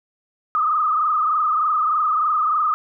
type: tone with frequency modulation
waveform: sine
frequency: 1238 Hz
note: D#6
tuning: 9 cents flat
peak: -16 dBFS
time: 0.55-2.74 s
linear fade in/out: 0 ms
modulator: 23.3 Hz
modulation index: 2.3
effects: none